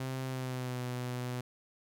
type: tone with pitch glide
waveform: sawtooth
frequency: 130.9 to 124.48 Hz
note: C3 to B2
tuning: +1 to +14 cents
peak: -31 dBFS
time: 0-1.41 s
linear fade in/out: 5 ms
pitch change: -87 cents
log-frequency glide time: 0.25-0.83 s
effects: none